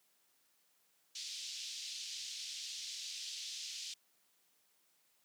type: band-pass noise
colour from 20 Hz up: white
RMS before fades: -45 dBFS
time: 1.15-3.94 s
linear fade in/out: 5 ms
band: 3100 to 5900 Hz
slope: 24 dB/octave
effects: white hiss -74 dBFS RMS until 5.24 s + high-pass 150 Hz 12 dB/octave